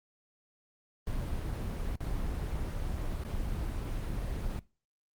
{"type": "noise with dropouts", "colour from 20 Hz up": "brown", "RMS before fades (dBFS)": -34, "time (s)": [1.07, 4.59], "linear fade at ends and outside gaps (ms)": 0, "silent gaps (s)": [[1.957, 2.006], [3.237, 3.249]], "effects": ["noise-tail reverb RT60 0.3 s tail -21 dB re dry", "Opus 24 kbps"]}